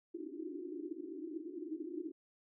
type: band-pass noise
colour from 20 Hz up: pink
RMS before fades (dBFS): -44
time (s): 0.14-2.12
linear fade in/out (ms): 10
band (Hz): 290 to 370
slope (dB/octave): 96
effects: none